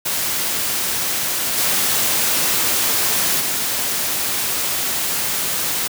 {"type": "noise with level steps", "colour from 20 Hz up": "white", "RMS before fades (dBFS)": [-21, -18, -21], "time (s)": [0.05, 5.88], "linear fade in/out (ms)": 10, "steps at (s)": [1.57, 3.4], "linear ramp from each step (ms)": 10, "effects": ["high-pass 80 Hz 12 dB/octave"]}